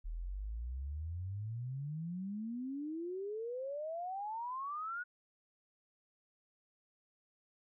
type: exponential sweep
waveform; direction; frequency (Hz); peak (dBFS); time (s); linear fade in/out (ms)
sine; up; 38.33 to 1480; -38; 0.04-5.04; 20
effects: none